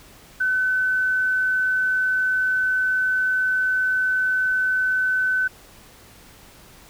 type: tone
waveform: sine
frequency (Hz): 1514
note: F#6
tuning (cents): +39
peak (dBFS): -18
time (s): 0.4-5.48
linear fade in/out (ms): 10
effects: pink hiss -48 dBFS RMS until 6.89 s